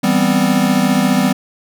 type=chord; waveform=square; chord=C major seventh; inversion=first; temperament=equal; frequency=164.81 / 196 / 246.9 / 261.6 Hz; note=E3 / G3 / B3 / C4; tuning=0 / 0 / 0 / 0 cents; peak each=-22 / -16 / -17 / -19 dBFS; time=0.03-1.33 s; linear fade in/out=10 ms; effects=none